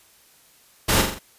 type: noise with echo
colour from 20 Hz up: pink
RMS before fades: -19 dBFS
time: 0.88-1.02 s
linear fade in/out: 10 ms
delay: 43 ms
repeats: 4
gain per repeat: -5 dB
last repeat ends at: 1.192 s
effects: white hiss -55 dBFS RMS until 1.38 s + resampled to 32000 Hz